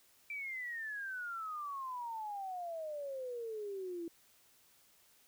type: exponential sweep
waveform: sine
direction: down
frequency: 2349 to 330.1 Hz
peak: -39 dBFS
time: 0.3-4.08 s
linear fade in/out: 2 ms
effects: white hiss -67 dBFS RMS until 5.27 s